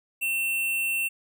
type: tone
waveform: square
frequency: 2700 Hz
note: E7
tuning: 41 cents sharp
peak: -25 dBFS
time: 0.21-1.09 s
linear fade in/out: 20 ms
effects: none